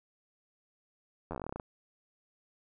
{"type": "slowing click train", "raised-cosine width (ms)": 1, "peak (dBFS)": -24, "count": 14, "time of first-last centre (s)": [1.31, 1.598], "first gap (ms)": 11, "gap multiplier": 1.11, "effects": []}